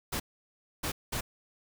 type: noise bursts at uneven times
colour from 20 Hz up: pink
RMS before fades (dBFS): -33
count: 3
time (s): 0.12-0.2 / 0.83-0.92 / 1.12-1.21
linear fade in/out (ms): 10
effects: none